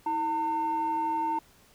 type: tone pair together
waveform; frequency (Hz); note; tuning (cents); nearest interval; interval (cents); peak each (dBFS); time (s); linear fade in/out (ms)
sine; 322.7 / 906; E4 / A#5; -37 / -50; octave + tritone; 1787; -33 / -25; 0.06-1.39; 5
effects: tanh soft clip ceiling -22 dBFS + pink hiss -59 dBFS RMS until 1.74 s